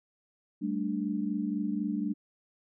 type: chord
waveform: sine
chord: G suspended second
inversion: none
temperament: equal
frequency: 196 / 220 / 293.7 Hz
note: G3 / A3 / D4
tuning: 0 / 0 / 0 cents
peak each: -33 dBFS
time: 0.61-2.14 s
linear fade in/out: 20 ms
effects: none